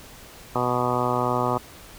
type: harmonic tone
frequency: 123.47 Hz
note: B2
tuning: in tune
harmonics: 1 / 2 / 3 / 4 / 5 / 6 / 7 / 8 / 9 / 10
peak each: -30 / -30 / -30 / -30 / -30 / -30 / -30 / -30 / -30 / -30 dBFS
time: 0.55-1.58 s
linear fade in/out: 5 ms
effects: pink hiss -45 dBFS RMS until 1.98 s